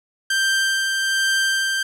sawtooth tone with tremolo, 1572 Hz, G6, 4 cents sharp, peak -13 dBFS, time 0.3-1.83 s, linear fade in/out 5 ms, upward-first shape sine, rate 1.2 Hz, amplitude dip 30%, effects low-pass 11000 Hz 12 dB/octave + 9-bit

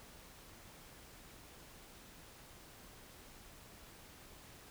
silence, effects pink hiss -57 dBFS RMS until 4.7 s

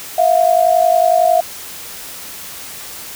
sine tone pair together, 659.3 / 710.3 Hz, E5 / F5, 0 / +29 cents, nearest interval minor second, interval 129 cents, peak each -12 dBFS, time 0.18-1.41 s, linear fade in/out 5 ms, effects white hiss -31 dBFS RMS until 3.15 s

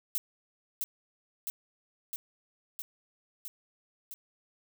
violet noise with echo, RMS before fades -31 dBFS, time 0.15-0.18 s, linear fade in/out 0 ms, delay 660 ms, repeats 6, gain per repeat -2 dB, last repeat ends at 4.14 s, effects none

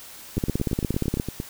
two click trains, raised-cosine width 3 ms, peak -10 / -15 dBFS, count 15 / 10, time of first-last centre 0.38-1.199 / 0.37-1.401 s, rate 17.1 / 8.73 Hz, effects white hiss -43 dBFS RMS until 1.49 s

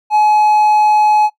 triangle tone, 848 Hz, G#5, 36 cents sharp, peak -6 dBFS, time 0.1-1.3 s, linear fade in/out 50 ms, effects noise-tail reverb RT60 0.1 s tail -18 dB re dry

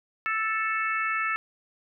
harmonic tone, 440 Hz, A4, in tune, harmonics 3 / 4 / 5 / 6, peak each -28 / -30 / -32 / -34 dBFS, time 0.26-1.36 s, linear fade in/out 0 ms, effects none

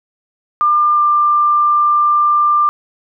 sine tone with pitch glide, 1198 to 1189.7 Hz, D6 to D6, +34 to +22 cents, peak -9 dBFS, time 0.61-2.69 s, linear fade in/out 0 ms, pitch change -12 cents, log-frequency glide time 0.94-1.01 s, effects none

